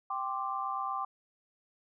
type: chord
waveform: sine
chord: G suspended fourth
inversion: none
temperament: equal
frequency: 784 / 1046.5 / 1174.7 Hz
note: G5 / C6 / D6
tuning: 0 / 0 / 0 cents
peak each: -37 / -37 / -35 dBFS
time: 0.1-1.05 s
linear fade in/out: 5 ms
effects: none